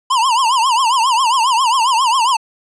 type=tone with vibrato; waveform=square; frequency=982 Hz; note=B5; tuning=10 cents flat; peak=-12 dBFS; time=0.1-2.37 s; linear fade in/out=10 ms; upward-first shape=triangle; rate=7.4 Hz; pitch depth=210 cents each way; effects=resampled to 22050 Hz + 9-bit